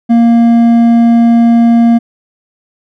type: tone with hard clipping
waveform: triangle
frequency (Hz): 233.1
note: A#3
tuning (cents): 0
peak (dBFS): -5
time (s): 0.09-1.99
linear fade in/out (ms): 20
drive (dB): 9
effects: none